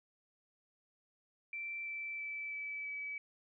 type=tone with pitch steps; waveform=sine; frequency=2342 / 2329 / 2315 / 2302 / 2289 Hz; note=D7 / D7 / D7 / D7 / D7; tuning=-5 / -15 / -25 / -35 / -45 cents; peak=-39 dBFS; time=1.53-3.18 s; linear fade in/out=2 ms; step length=330 ms; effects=none